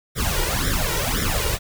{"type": "noise with flanger", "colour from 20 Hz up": "pink", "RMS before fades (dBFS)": -22, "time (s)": [0.15, 1.59], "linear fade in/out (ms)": 50, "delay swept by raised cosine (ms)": [0.54, 2.14], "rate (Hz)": 1.9, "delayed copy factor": 1, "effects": []}